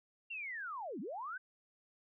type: linear two-way sweep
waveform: sine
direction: down then up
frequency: 2795 to 178.6 to 1584 Hz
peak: -40 dBFS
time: 0.3-1.38 s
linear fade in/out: 10 ms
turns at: 1 s
effects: none